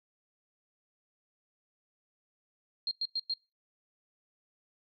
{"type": "tone bursts", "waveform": "sine", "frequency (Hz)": 4215, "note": "C8", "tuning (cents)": 12, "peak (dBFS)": -29, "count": 4, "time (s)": [2.87, 3.338], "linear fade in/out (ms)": 2, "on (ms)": 42, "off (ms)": 100, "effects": ["noise-tail reverb RT60 0.3 s tail -26 dB re dry"]}